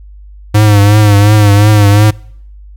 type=tone with vibrato; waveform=square; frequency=103.83 Hz; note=G#2; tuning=in tune; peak=-4 dBFS; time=0.54-2.11 s; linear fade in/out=10 ms; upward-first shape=triangle; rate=2.8 Hz; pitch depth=65 cents each way; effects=noise-tail reverb RT60 0.7 s tail -25 dB re dry + added 50 Hz sine -30 dBFS peak until 2.76 s